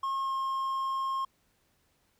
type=tone with pitch glide; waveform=triangle; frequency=1079 to 1070.9 Hz; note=C#6 to C6; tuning=-47 to +40 cents; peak=-27 dBFS; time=0.03-1.25 s; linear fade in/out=5 ms; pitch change=-13 cents; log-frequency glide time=0.21-0.33 s; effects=pink hiss -71 dBFS RMS until 2.19 s